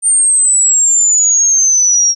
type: exponential sweep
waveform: sine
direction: down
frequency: 8900 to 5588 Hz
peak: -7 dBFS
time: 0.02-2.15 s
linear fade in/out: 50 ms
effects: none